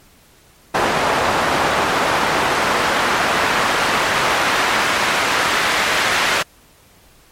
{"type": "noise with band-pass filter sweep", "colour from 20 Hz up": "pink", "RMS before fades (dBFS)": -17, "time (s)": [0.74, 6.43], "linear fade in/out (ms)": 10, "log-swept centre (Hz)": [880, 1800], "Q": 0.8, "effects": ["pink hiss -50 dBFS RMS until 7.31 s", "MP3 64 kbps"]}